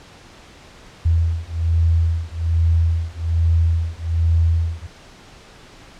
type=beating tone pair; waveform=sine; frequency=82.1 / 83.3 Hz; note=E2 / E2; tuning=-6 / +19 cents; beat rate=1.2 Hz; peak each=-18 dBFS; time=1.05-4.87 s; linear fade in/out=10 ms; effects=pink hiss -44 dBFS RMS until 5.99 s + low-pass 6000 Hz 12 dB/octave